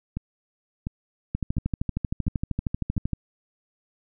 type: two click trains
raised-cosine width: 5 ms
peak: -13 / -16 dBFS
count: 24 / 5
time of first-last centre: 1.35-3.133 / 0.17-2.967 s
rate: 12.9 / 1.43 Hz
effects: none